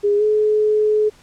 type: tone with pitch glide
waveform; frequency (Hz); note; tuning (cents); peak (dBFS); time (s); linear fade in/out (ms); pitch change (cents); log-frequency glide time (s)
sine; 409.8 to 426.2; G#4 to G#4; -23 to +45; -13; 0.03-1.1; 20; +68; 0.17-0.23
effects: pink hiss -50 dBFS RMS until 1.22 s + low-pass 9000 Hz 12 dB/octave